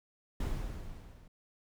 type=noise with level ramp; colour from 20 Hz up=brown; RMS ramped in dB=-32 to -55 dBFS; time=0.4-1.28 s; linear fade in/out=5 ms; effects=none